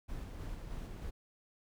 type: noise with tremolo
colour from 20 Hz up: brown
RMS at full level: -42 dBFS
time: 0.08-1.11 s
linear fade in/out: 20 ms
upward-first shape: square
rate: 3.2 Hz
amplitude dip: 25%
effects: none